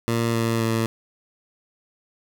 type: tone with pitch steps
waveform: 15% pulse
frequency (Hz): 116 / 114.6 / 113.22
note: A#2 / A#2 / A2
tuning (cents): -8 / -29 / +50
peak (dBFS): -14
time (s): 0.08-0.86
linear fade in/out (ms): 0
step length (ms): 260
effects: none